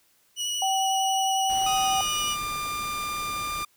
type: tone with vibrato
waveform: 25% pulse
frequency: 2931 Hz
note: F#7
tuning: 17 cents flat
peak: -23 dBFS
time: 0.36-2.37 s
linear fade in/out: 50 ms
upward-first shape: sine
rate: 11 Hz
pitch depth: 12 cents each way
type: tone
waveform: sine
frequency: 770 Hz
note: G5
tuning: 31 cents flat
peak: -23 dBFS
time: 0.62-2.01 s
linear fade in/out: 2 ms
type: noise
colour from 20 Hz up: pink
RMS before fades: -41 dBFS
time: 1.49-3.64 s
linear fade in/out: 10 ms
type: tone with pitch glide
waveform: sawtooth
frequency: 1244.5 to 1195.9 Hz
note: D#6 to D6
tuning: 0 to +31 cents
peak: -25 dBFS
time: 1.66-3.65 s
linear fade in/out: 5 ms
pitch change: -69 cents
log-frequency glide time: 1.78-2.3 s
effects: white hiss -64 dBFS RMS until 3.76 s